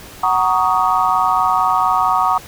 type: chord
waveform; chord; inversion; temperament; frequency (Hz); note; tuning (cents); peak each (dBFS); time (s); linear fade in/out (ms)
sine; D# minor seventh; first; just; 746.7 / 933.4 / 1120.1 / 1244.5; F#5 / A#5 / C#6 / D#6; +16 / +2 / +18 / 0; -18; 0.23-2.38; 5
effects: pink hiss -37 dBFS RMS until 2.47 s